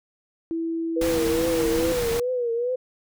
sine tone, 329.6 Hz, E4, in tune, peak -24 dBFS, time 0.51-1.92 s, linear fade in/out 0 ms
sine tone with vibrato, 483.7 Hz, B4, 36 cents flat, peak -22 dBFS, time 0.96-2.76 s, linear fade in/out 10 ms, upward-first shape triangle, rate 2.4 Hz, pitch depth 100 cents each way
pink noise, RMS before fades -30 dBFS, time 1.01-2.2 s, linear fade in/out 5 ms
effects none

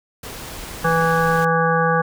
pink noise, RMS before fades -33 dBFS, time 0.23-1.45 s, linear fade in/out 5 ms
harmonic tone, 164.7 Hz, E3, 1 cent flat, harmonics 1 / 3 / 5 / 7 / 9 / 10, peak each -21 / -20 / -22 / -21 / -25 / -24 dBFS, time 0.84-2.02 s, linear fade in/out 10 ms
effects none

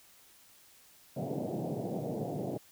pink band-pass noise, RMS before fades -36 dBFS, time 1.16-2.58 s, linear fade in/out 10 ms, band 120 to 730 Hz, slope 48 dB/octave, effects white hiss -60 dBFS RMS until 2.71 s

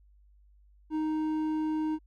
sine tone with hard clipping, 311.1 Hz, D#4, in tune, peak -29 dBFS, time 0.9-1.99 s, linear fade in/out 50 ms, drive 6 dB, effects added 50 Hz sine -57 dBFS peak until 2.06 s

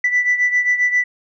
sine beating tone pair, 1975.5 / 1983 Hz, B6 / B6, 0 / +7 cents, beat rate 7.5 Hz, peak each -14 / -19 dBFS, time 0.04-1.04 s, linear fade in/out 5 ms, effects tanh soft clip ceiling -9 dBFS

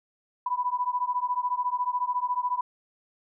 sine beating tone pair, 983 / 997 Hz, B5 / B5, -8 / +16 cents, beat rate 14 Hz, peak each -28 dBFS, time 0.46-2.61 s, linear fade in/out 5 ms, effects none

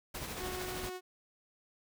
pink noise with tremolo, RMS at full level -40 dBFS, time 0.14-0.9 s, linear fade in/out 10 ms, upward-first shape sine, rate 13 Hz, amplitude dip 35%
sawtooth tone, 366.8 Hz, F#4, 15 cents flat, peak -36 dBFS, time 0.37-1.01 s, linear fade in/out 50 ms
effects none

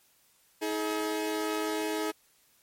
sawtooth tone pair together, 318.2 / 424.8 Hz, D#4 / G#4, +39 / +39 cents, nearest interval perfect fourth, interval 500 cents, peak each -28 dBFS, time 0.61-2.12 s, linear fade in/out 20 ms, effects white hiss -65 dBFS RMS until 2.62 s + MP3 64 kbps

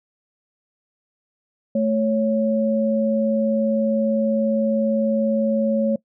sine tone pair together, 219.4 / 554.4 Hz, A3 / C#5, -5 / 0 cents, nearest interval octave + major third, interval 1605 cents, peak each -19 / -20 dBFS, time 1.75-5.96 s, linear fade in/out 5 ms, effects noise-tail reverb RT60 0.1 s tail -21 dB re dry

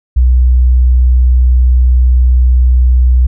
sine tone, 62.3 Hz, B1, 16 cents sharp, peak -4 dBFS, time 0.16-3.27 s, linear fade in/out 10 ms, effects none

